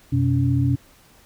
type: tone cluster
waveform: sine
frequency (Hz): 91 / 126.4 / 281.7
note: F#2 / B2 / C#4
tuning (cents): -28 / +41 / +28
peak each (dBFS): -24 / -18 / -23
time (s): 0.12-0.76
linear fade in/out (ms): 10
effects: pink hiss -53 dBFS RMS until 1.25 s